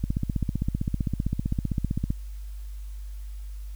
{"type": "click train", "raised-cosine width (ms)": 5, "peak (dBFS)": -13, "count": 33, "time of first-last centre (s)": [0.04, 2.105], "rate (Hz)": 15.5, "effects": ["added 50 Hz sine -34 dBFS peak until 3.75 s", "white hiss -58 dBFS RMS until 3.75 s"]}